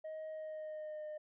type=tone with pitch glide; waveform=sine; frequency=628 to 609.4 Hz; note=D#5 to D#5; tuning=+16 to -36 cents; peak=-39 dBFS; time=0.04-1.18 s; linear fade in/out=10 ms; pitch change=-52 cents; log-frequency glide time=0.29-1.06 s; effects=tanh soft clip ceiling -41 dBFS